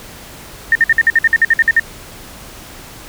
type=tone bursts; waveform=sine; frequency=1822 Hz; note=A#6; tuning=40 cents flat; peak=-6 dBFS; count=13; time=0.72-1.797 s; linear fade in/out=2 ms; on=33 ms; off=54 ms; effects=pink hiss -35 dBFS RMS until 3.08 s